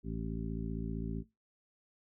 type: harmonic tone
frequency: 55.4 Hz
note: A1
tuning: 13 cents sharp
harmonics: 1 / 2 / 3 / 4 / 5 / 7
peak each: -40 / -44 / -41 / -42 / -44 / -48 dBFS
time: 0.03-1.24 s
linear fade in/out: 50 ms
effects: noise-tail reverb RT60 0.2 s tail -17 dB re dry